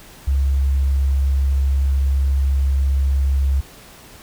sine tone, 68.2 Hz, C#2, 28 cents flat, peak -14 dBFS, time 0.27-3.61 s, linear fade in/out 10 ms, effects pink hiss -43 dBFS RMS until 4.22 s

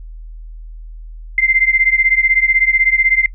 sine beating tone pair, 2079 / 2095 Hz, C7 / C7, -12 / +2 cents, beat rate 16 Hz, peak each -13 / -14 dBFS, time 1.38-3.26 s, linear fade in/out 2 ms, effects noise-tail reverb RT60 0.1 s tail -24 dB re dry + added 40 Hz sine -29 dBFS peak until 3.34 s

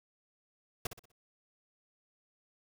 pink noise with echo, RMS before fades -34 dBFS, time 0.85-0.87 s, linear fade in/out 5 ms, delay 62 ms, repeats 4, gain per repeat -9 dB, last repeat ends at 1.118 s, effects none

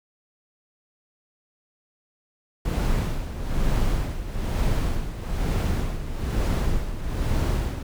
brown noise with tremolo, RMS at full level -21 dBFS, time 2.65-7.83 s, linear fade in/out 5 ms, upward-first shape sine, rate 1.1 Hz, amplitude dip 70%, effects none

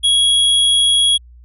square tone, 3322 Hz, G#7, in tune, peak -11 dBFS, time 0.03-1.18 s, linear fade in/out 20 ms, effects added 60 Hz sine -39 dBFS peak until 1.44 s + resampled to 32000 Hz

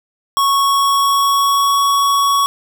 square tone with pitch glide, 1106 to 1118.9 Hz, C#6 to C#6, -4 to +16 cents, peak -12 dBFS, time 0.37-2.46 s, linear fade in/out 0 ms, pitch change +20 cents, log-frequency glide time 0.51-1.8 s, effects none

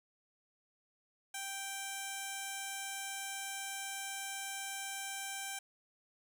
5% pulse tone with notch filter, 784 Hz, G5, in tune, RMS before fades -42 dBFS, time 1.34-5.59 s, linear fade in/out 5 ms, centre 4600 Hz, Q 1.8, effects none

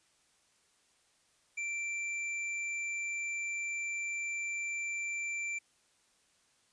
sine tone with tanh clipping, 2349 Hz, D7, in tune, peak -36 dBFS, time 1.57-5.59 s, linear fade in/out 10 ms, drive 14 dB, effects white hiss -70 dBFS RMS until 6.72 s + resampled to 22050 Hz

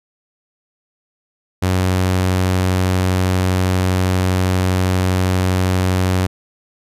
sawtooth tone, 92.5 Hz, F#2, in tune, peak -10 dBFS, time 1.62-6.27 s, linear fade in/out 10 ms, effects resampled to 32000 Hz

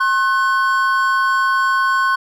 triangle tone pair together, 1071.9 / 1500 Hz, C6 / F#6, +42 / +23 cents, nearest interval tritone, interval 581 cents, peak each -14 / -15 dBFS, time 0-2.16 s, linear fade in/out 10 ms, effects none

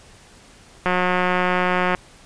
click train, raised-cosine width 0.5 ms, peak -5 dBFS, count 198, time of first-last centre 0.86-1.948 s, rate 181 Hz, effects pink hiss -48 dBFS RMS until 2.25 s + resampled to 22050 Hz

